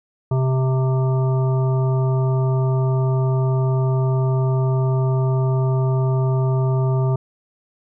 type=harmonic tone; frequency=130.81 Hz; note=C3; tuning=in tune; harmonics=1 / 3 / 5 / 7 / 9; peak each=-16 / -26 / -30 / -33 / -35 dBFS; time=0.31-7.16 s; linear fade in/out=5 ms; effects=none